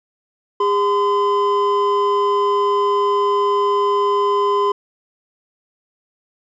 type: tone pair together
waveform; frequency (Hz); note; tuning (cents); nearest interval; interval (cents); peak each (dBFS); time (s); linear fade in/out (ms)
triangle; 405.6 / 1022; G#4 / C6; -41 / -41; octave + major third; 1600; -15; 0.6-4.72; 5
effects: resampled to 16000 Hz